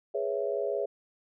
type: chord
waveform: sine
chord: C# minor seventh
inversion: second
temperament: equal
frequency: 415.3 / 493.9 / 554.4 / 659.3 Hz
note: G#4 / B4 / C#5 / E5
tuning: 0 / 0 / 0 / 0 cents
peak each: -32 / -36 / -32 / -35 dBFS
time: 0.14-0.86 s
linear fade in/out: 10 ms
effects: none